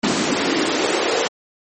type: noise with high-pass filter sweep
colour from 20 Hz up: pink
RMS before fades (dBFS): -19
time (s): 0.03-1.28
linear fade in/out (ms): 10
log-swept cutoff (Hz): 220 to 480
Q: 2.7
effects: MP3 32 kbps